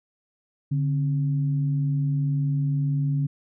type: tone pair together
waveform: sine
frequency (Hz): 144.1 / 265.8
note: D3 / C4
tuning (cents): -33 / +27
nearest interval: major seventh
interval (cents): 1060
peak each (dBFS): -21 / -33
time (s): 0.71-3.27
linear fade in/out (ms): 10
effects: none